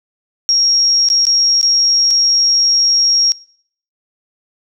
sine tone with dropouts, 5588 Hz, F8, in tune, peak -9 dBFS, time 0.49-3.32 s, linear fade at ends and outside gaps 0 ms, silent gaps 1.087-1.101 / 1.253-1.268 / 1.613-1.629 / 2.106-2.109 s, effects noise-tail reverb RT60 0.6 s tail -23 dB re dry

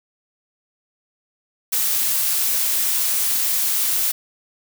blue noise, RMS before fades -20 dBFS, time 1.72-4.12 s, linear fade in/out 10 ms, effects none

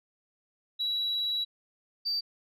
sine tone pair in turn, 3906 / 4645 Hz, B7 / D8, -20 / -20 cents, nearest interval minor third, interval 300 cents, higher second, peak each -26 / -26 dBFS, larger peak neither, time 0.79-1.45 / 2.05-2.21 s, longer first, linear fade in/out 20 ms, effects tanh soft clip ceiling -24 dBFS

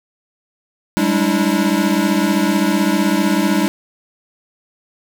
square tone cluster, 192.2 / 207.9 / 292 / 324.1 Hz, G3 / G#3 / D4 / E4, -34 / +2 / -10 / -29 cents, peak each -20 dBFS, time 0.97-3.68 s, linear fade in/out 0 ms, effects none

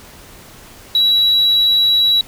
sine tone, 3903 Hz, B7, 21 cents flat, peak -8 dBFS, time 0.95-2.21 s, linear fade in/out 2 ms, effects tanh soft clip ceiling -8 dBFS + pink hiss -40 dBFS RMS until 2.27 s

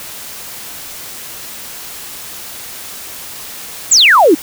sine exponential sweep, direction down, 8070 to 277.2 Hz, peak -4 dBFS, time 3.91-4.35 s, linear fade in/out 10 ms, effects white hiss -29 dBFS RMS until 4.42 s

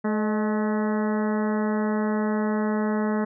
harmonic tone with a mistuned harmonic, 214.2 Hz, A3, 46 cents flat, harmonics 1 / 2 / 3 / 4 / 5 / 6 / 7 / 8 / 9, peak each -23 / -29 / -33 / -35 / -37 / -39 / -40 / -41 / -42 dBFS, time 0.04-3.25 s, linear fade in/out 10 ms, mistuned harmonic 3, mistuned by -47 cents, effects none

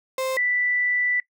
35% pulse / sine tone pair in turn, 523.3 / 1975.7 Hz, C5 / B6, 0 / 0 cents, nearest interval octave + major seventh, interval 2300 cents, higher second, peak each -22 / -20 dBFS, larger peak second, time 0.18-0.37 / 0.37-1.2 s, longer second, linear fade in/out 2 ms, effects noise-tail reverb RT60 0.1 s tail -20 dB re dry

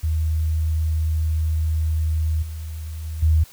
sine tone with level steps, 79 Hz, D#2, 27 cents sharp, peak -18 / -28 / -26 / -13 dBFS, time 0.03-3.44 s, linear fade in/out 10 ms, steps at 2.42 / 3.04 / 3.22 s, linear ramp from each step 10 ms, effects white hiss -47 dBFS RMS until 3.52 s

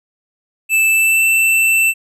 square tone with pitch glide, 2637 to 2669 Hz, E7 to E7, 0 to +21 cents, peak -11 dBFS, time 0.69-1.94 s, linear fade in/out 50 ms, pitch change +21 cents, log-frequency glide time 0.89-1.24 s, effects none

